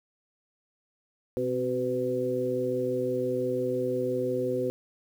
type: harmonic tone with a mistuned harmonic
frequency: 125.8 Hz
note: B2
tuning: 32 cents sharp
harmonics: 1 / 2 / 3 / 4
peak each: -37 / -33 / -30 / -29 dBFS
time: 1.37-4.7 s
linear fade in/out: 0 ms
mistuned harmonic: 2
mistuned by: +41 cents
effects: 9-bit